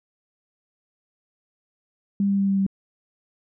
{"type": "tone with pitch steps", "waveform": "sine", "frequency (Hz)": [199.4, 198.14, 196.88, 195.64, 194.4], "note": ["G3", "G3", "G3", "G3", "G3"], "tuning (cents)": [30, 19, 8, -3, -14], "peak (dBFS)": -18, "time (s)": [2.2, 2.665], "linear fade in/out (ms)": 2, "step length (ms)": 93, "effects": []}